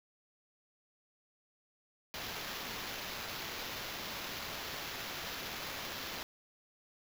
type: noise with sample-and-hold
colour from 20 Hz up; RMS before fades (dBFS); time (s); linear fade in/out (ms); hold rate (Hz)
violet; -42; 2.14-6.23; 0; 8820
effects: none